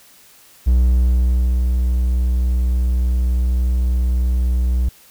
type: tone with ADSR envelope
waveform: triangle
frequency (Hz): 61.74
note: B1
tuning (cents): 0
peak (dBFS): -8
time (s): 0.66-4.89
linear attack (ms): 18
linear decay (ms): 930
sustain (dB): -4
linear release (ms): 5
effects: white hiss -48 dBFS RMS until 5.1 s